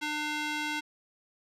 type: tone with band-pass filter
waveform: square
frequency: 300 Hz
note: D4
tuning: 37 cents sharp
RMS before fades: -33 dBFS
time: 0.01-0.81 s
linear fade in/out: 20 ms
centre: 2600 Hz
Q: 0.89
effects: none